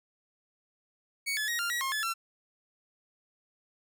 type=tone with pitch steps; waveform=sawtooth; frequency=2233 / 1717 / 1885 / 1395 / 1917 / 1071 / 1721 / 1352 Hz; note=C#7 / A6 / A#6 / F6 / A#6 / C6 / A6 / E6; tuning=+12 / -43 / +19 / -2 / +48 / +40 / -39 / +43 cents; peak=-26 dBFS; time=1.26-2.14 s; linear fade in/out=20 ms; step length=110 ms; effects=none

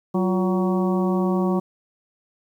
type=harmonic tone with a mistuned harmonic; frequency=187.3 Hz; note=F#3; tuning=21 cents sharp; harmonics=1 / 2 / 3 / 4 / 5 / 6; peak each=-20 / -24 / -31 / -32 / -33 / -33 dBFS; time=0.14-1.6 s; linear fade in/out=10 ms; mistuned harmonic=2; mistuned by=-85 cents; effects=9-bit

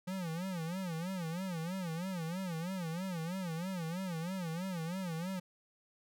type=tone with vibrato; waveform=square; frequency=175.4 Hz; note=F3; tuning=8 cents sharp; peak=-37 dBFS; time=0.07-5.4 s; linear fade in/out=10 ms; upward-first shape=sine; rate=3.1 Hz; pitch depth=160 cents each way; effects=none

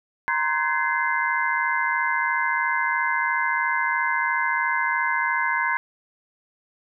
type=tone cluster; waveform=sine; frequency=941 / 1044 / 1528 / 1682 / 2072 Hz; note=A#5 / C6 / G6 / G#6 / C7; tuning=+16 / -4 / -45 / +22 / -17 cents; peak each=-27 dBFS; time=0.28-5.77 s; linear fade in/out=0 ms; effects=none

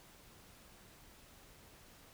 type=silence; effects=pink hiss -60 dBFS RMS until 2.13 s

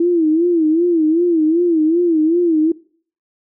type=tone with vibrato; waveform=sine; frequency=330 Hz; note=E4; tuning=2 cents sharp; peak=-11 dBFS; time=0-2.72 s; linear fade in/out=5 ms; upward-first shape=sine; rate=2.6 Hz; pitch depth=120 cents each way; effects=noise-tail reverb RT60 0.5 s tail -22 dB re dry

